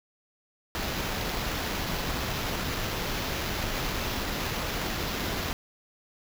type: noise with sample-and-hold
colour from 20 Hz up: pink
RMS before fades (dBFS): -31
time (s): 0.75-5.53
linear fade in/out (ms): 0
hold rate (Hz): 8820
effects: none